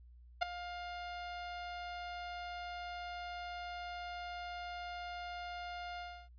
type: tone with ADSR envelope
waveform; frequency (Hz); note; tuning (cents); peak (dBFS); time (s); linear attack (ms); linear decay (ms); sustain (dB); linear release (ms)
sawtooth; 706; F5; +19; -23; 0.41-6.29; 15; 9; -15; 300
effects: added 60 Hz sine -55 dBFS peak until 6.38 s + resampled to 11025 Hz